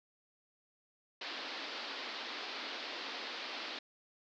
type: band-pass noise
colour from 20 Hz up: white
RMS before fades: -43 dBFS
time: 1.21-3.79 s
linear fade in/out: 5 ms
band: 240 to 4700 Hz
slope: 48 dB/octave
effects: none